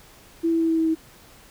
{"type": "tone with pitch steps", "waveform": "sine", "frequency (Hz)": [331.5, 329.4, 327.3, 325.2, 323.2, 321.1], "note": ["E4", "E4", "E4", "E4", "E4", "E4"], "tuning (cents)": [10, -1, -12, -23, -34, -45], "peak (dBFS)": -18, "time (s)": [0.43, 0.952], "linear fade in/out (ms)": 20, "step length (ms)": 87, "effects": ["pink hiss -50 dBFS RMS until 1.5 s"]}